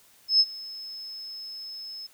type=tone with ADSR envelope; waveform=sine; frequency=5200 Hz; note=E8; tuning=24 cents flat; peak=-14 dBFS; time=0.28-2.07 s; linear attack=120 ms; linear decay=46 ms; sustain=-22 dB; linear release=10 ms; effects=white hiss -58 dBFS RMS until 2.13 s